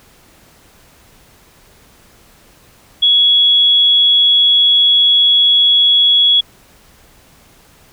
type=tone; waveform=sine; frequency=3355 Hz; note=G#7; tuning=17 cents sharp; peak=-7 dBFS; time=3.02-6.41 s; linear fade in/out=10 ms; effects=pink hiss -47 dBFS RMS until 7.92 s